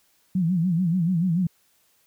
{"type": "tone with vibrato", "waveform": "sine", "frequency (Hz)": 174.61, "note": "F3", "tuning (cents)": 0, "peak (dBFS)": -19, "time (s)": [0.35, 1.47], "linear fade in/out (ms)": 5, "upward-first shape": "sine", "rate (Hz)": 6.9, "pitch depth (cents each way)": 140, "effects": ["white hiss -64 dBFS RMS until 2.06 s"]}